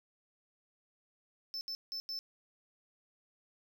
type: tone bursts at uneven times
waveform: triangle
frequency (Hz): 5280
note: E8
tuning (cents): +2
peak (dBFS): -36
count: 4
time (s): 1.54-1.61 / 1.68-1.75 / 1.92-2 / 2.09-2.19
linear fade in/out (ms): 0
effects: none